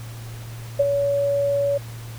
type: tone with ADSR envelope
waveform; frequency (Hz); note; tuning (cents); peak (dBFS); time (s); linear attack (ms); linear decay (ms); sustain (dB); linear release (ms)
sine; 565; C#5; +33; -12; 0.79-1.78; 11; 32; -6; 10
effects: added 115 Hz sine -33 dBFS peak until 2.18 s + pink hiss -43 dBFS RMS until 2.18 s